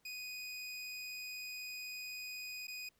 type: tone with dropouts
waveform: 25% pulse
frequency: 2489 Hz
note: D#7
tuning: in tune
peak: -39 dBFS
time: 0.05-2.89 s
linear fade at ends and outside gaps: 5 ms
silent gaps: 2.671-2.68 s
effects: pink hiss -75 dBFS RMS until 2.99 s